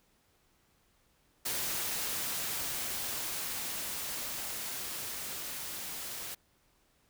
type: noise with level ramp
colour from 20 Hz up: white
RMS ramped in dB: -34 to -41 dBFS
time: 1.45-6.35 s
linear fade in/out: 10 ms
effects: pink hiss -70 dBFS RMS until 7.09 s